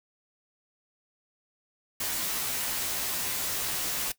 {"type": "noise with comb filter", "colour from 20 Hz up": "white", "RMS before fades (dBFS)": -31, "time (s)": [2, 4.12], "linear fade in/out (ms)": 5, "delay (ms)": 14, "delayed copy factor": -0.7, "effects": ["noise-tail reverb RT60 0.1 s tail -17 dB re dry"]}